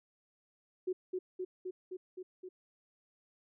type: tone with echo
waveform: sine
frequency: 368.6 Hz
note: F#4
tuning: 7 cents flat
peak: -31 dBFS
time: 0.87-0.93 s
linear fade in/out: 10 ms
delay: 260 ms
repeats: 6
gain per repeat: -2 dB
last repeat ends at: 2.49 s
effects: none